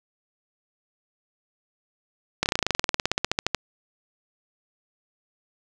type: slowing click train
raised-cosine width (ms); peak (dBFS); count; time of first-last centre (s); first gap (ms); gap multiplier
0.2; -4; 23; 2.43-3.547; 29; 1.05
effects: none